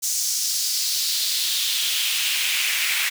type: noise with high-pass filter sweep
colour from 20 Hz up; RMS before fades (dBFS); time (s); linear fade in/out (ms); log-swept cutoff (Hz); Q
pink; -23; 0.02-3.1; 20; 6300 to 2100; 2.3
effects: none